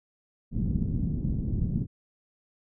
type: low-pass noise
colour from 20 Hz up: white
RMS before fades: -28 dBFS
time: 0.51-1.87 s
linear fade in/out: 50 ms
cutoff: 210 Hz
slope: 24 dB/octave
effects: none